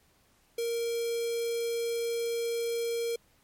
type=tone with notch filter; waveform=square; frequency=466.1 Hz; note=A#4; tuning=in tune; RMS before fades=-31 dBFS; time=0.58-3.16 s; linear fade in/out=5 ms; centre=1300 Hz; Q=0.83; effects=pink hiss -66 dBFS RMS until 3.43 s + MP3 64 kbps